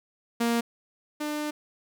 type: tone pair in turn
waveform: sawtooth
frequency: 234 / 299.6 Hz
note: A#3 / D4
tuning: +7 / +35 cents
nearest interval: major third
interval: 428 cents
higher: second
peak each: -19 / -25 dBFS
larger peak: first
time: 0.4-0.61 / 1.2-1.51 s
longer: second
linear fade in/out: 10 ms
effects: none